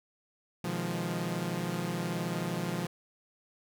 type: chord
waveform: sawtooth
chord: F half-diminished seventh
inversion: second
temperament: equal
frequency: 123.47 / 155.56 / 174.61 / 207.7 Hz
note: Cb3 / Eb3 / F3 / Ab3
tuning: 0 / 0 / 0 / 0 cents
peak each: -36 / -34 / -30 / -36 dBFS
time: 0.64-2.87 s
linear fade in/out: 5 ms
effects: none